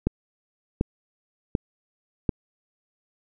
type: click train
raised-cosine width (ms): 3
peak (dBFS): -8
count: 4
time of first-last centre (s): 0.07-2.292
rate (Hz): 1.35
effects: none